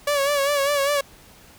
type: tone with vibrato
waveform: sawtooth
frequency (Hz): 567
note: C#5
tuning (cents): +39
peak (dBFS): -15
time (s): 0.07-1.01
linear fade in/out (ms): 5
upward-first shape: sine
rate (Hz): 5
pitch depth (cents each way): 58
effects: pink hiss -49 dBFS RMS until 1.58 s